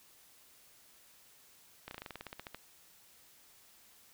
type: slowing click train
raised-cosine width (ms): 0.3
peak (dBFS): -27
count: 14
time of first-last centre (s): 1.88-2.546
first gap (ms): 31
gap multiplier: 1.08
effects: white hiss -62 dBFS RMS until 4.13 s